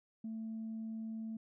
sine tone, 222.4 Hz, A3, 19 cents sharp, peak -38 dBFS, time 0.24-1.37 s, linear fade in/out 5 ms, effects tanh soft clip ceiling -36 dBFS

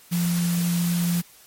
sine tone in noise, 173 Hz, F3, 16 cents flat, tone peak -20 dBFS, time 0.11-1.22 s, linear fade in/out 20 ms, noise white, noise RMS -32 dBFS, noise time 0.11-1.22 s, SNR +9 dB, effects white hiss -51 dBFS RMS until 1.46 s + MP3 64 kbps

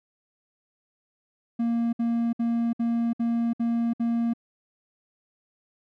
triangle tone bursts, 233.1 Hz, A#3, in tune, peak -20 dBFS, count 7, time 1.59-4.336 s, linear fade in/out 10 ms, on 340 ms, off 61 ms, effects none

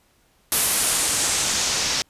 white noise with low-pass filter sweep, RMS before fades -22 dBFS, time 0.52-2.02 s, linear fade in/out 0 ms, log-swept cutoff 12000 to 5400 Hz, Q 1.8, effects pink hiss -61 dBFS RMS until 2.09 s + resampled to 32000 Hz

